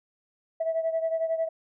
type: beating tone pair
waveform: sine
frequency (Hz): 650 / 661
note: E5 / E5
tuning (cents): -24 / +5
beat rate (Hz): 11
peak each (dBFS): -25 / -30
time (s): 0.6-1.49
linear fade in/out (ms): 10
effects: tanh soft clip ceiling -19 dBFS